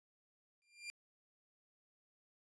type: tone with exponential growth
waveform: sawtooth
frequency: 2388 Hz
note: D7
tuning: 28 cents sharp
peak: -38 dBFS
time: 0.62-0.9 s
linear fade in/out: 0 ms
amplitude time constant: 60 ms
effects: resampled to 22050 Hz